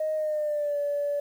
sine tone with pitch glide, 622.3 to 577.3 Hz, D#5 to D5, 0 to -30 cents, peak -24 dBFS, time 0-1.2 s, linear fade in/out 5 ms, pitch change -130 cents, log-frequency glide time 0.15-0.78 s, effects tanh soft clip ceiling -20 dBFS + 9-bit

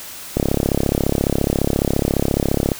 click train, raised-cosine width 2 ms, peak -3 dBFS, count 82, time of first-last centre 0.37-2.718 s, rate 34.5 Hz, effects white hiss -34 dBFS RMS until 2.79 s

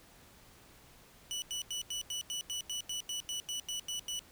25% pulse tone bursts, 2960 Hz, F#7, in tune, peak -32 dBFS, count 15, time 1.31-4.192 s, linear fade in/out 0 ms, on 110 ms, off 88 ms, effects pink hiss -59 dBFS RMS until 4.31 s

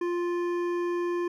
triangle tone with hard clipping, 349.2 Hz, F4, in tune, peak -28 dBFS, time 0.01-1.28 s, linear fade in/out 5 ms, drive 15 dB, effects none

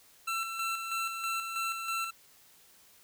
25% pulse tone with tremolo, 1343 Hz, E6, 32 cents sharp, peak -27 dBFS, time 0.27-2.11 s, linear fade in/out 10 ms, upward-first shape square, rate 3.1 Hz, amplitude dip 45%, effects white hiss -60 dBFS RMS until 3.03 s

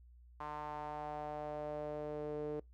sawtooth tone with band-pass filter sweep, 149.8 Hz, D3, 35 cents sharp, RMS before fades -42 dBFS, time 0.4-2.6 s, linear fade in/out 5 ms, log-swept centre 1000 to 430 Hz, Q 3.9, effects noise-tail reverb RT60 0.2 s tail -25 dB re dry + added 60 Hz sine -57 dBFS peak until 2.73 s

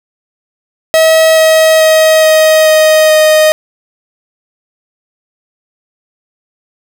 45% pulse tone with pitch steps, 641 / 636.9 / 632.9 / 628.9 / 624.9 / 621 Hz, E5 / D#5 / D#5 / D#5 / D#5 / D#5, -49 / +40 / +29 / +18 / +7 / -3 cents, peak -4 dBFS, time 0.94-3.52 s, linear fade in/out 0 ms, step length 430 ms, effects none

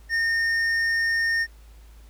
sine tone with hard clipping, 1830 Hz, A#6, 32 cents flat, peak -22 dBFS, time 0.09-1.47 s, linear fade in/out 50 ms, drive 6 dB, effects added 54 Hz sine -45 dBFS peak until 2.09 s + pink hiss -58 dBFS RMS until 2.09 s

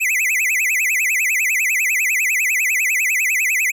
square tone with vibrato, 2282 Hz, C#7, 50 cents sharp, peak -16 dBFS, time 0-3.72 s, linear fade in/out 20 ms, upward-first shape sine, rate 10 Hz, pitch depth 260 cents each way, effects none

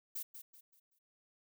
violet noise with echo, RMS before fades -41 dBFS, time 0.15-0.23 s, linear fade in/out 10 ms, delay 190 ms, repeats 4, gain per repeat -9 dB, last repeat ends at 0.99 s, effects none

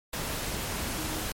sine tone in noise, 312.2 Hz, D#4, 6 cents sharp, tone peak -38 dBFS, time 0.98-1.25 s, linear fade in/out 2 ms, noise pink, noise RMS -33 dBFS, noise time 0.13-1.32 s, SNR -8 dB, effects MP3 64 kbps

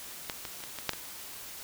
clicks, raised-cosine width 0.2 ms, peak -15 / -20 / -29 / -22 / -20 / -9 / -19 dBFS, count 7, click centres 0.298 / 0.452 / 0.605 / 0.638 / 0.787 / 0.893 / 0.934 s, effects white hiss -44 dBFS RMS until 1.63 s

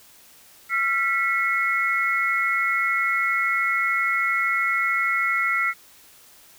sine tone cluster, 1360 / 1965 / 2178 Hz, F6 / B6 / C#7, -46 / -9 / -31 cents, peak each -24 dBFS, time 0.69-5.74 s, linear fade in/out 50 ms, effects white hiss -51 dBFS RMS until 6.58 s

